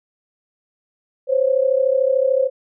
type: tone pair together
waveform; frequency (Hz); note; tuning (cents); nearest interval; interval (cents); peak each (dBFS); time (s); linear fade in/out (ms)
sine; 517 / 550.5; C5 / C#5; -21 / -12; minor second; 109; -16 / -18; 1.27-2.5; 50
effects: none